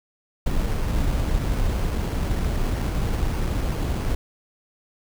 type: noise with sample-and-hold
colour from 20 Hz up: brown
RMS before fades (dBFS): -23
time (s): 0.46-4.15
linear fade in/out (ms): 5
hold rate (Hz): 3675
effects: none